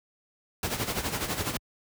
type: noise with tremolo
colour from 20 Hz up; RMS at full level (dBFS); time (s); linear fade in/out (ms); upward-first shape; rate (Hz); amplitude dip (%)
pink; -28; 0.63-1.57; 2; sine; 12; 65
effects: high-pass 60 Hz 12 dB/octave